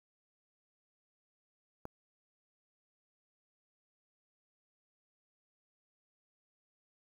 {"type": "click", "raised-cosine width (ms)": 1, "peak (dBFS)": -28, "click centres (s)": 1.854, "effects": ["9-bit"]}